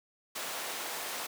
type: high-pass noise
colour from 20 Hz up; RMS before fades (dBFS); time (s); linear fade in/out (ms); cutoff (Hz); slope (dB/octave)
pink; -38; 0.35-1.27; 10; 550; 12
effects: none